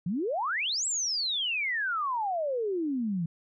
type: exponential two-way sweep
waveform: sine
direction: up then down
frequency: 159.4 to 7902 to 159.4 Hz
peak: -27 dBFS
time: 0.06-3.26 s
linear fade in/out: 5 ms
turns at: 0.86 s
effects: none